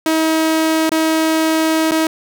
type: tone with dropouts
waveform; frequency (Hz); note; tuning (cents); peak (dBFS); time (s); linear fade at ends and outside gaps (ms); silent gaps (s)
sawtooth; 319.1; D#4; +44; -9; 0.06-2.07; 2; 0.894-0.917 / 1.911-1.918
effects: none